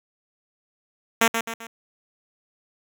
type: tone with echo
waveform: 5% pulse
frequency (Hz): 228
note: A#3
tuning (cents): -38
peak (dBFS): -4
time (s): 1.21-1.28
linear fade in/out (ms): 5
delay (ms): 130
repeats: 3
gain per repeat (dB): -7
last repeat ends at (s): 1.67
effects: none